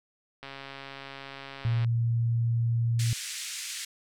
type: click train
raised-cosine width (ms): 0.3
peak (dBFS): -25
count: 195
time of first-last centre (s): 0.43-1.846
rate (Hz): 137
type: tone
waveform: sine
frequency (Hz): 116.54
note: A#2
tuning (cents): 0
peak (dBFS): -23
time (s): 1.65-3.13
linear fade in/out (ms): 0
type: band-pass noise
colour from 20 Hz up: white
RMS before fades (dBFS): -37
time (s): 2.99-3.85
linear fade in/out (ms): 5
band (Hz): 1800 to 8900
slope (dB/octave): 24
effects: none